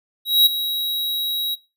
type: tone with ADSR envelope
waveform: square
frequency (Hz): 3846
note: B7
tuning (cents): -47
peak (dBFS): -9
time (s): 0.25-1.56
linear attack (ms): 210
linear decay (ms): 16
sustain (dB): -12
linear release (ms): 25
effects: noise-tail reverb RT60 0.3 s tail -22 dB re dry